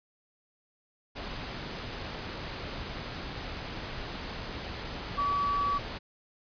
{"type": "tone in noise", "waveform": "sine", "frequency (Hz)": 1142, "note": "D6", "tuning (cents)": -49, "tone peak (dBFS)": -26, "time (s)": [5.17, 5.79], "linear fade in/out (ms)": 20, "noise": "pink", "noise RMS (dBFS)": -38, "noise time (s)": [1.15, 5.99], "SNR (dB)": 9, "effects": ["resampled to 11025 Hz"]}